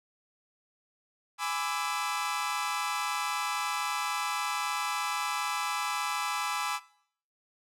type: chord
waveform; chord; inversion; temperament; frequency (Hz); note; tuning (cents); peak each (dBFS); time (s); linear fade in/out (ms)
sawtooth; E dominant seventh; first; equal with one note detuned; 830.6 / 1001.6 / 1174.7 / 1318.5; G#5 / B5 / D6 / E6; 0 / +24 / 0 / 0; -32; 1.38-6.8; 50
effects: noise-tail reverb RT60 0.6 s tail -19 dB re dry + low-pass 12000 Hz 12 dB/octave